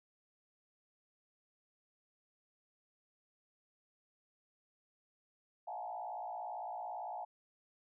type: tone with frequency modulation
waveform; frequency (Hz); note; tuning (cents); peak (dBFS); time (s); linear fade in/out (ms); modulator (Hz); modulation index
sine; 783; G5; -2; -40; 5.67-7.25; 10; 57.8; 2
effects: none